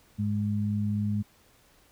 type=tone pair together; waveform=sine; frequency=103.96 / 207.7 Hz; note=G#2 / G#3; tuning=+2 / 0 cents; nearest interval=octave; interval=1198 cents; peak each=-28 dBFS; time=0.18-1.23 s; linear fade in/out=20 ms; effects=pink hiss -61 dBFS RMS until 1.91 s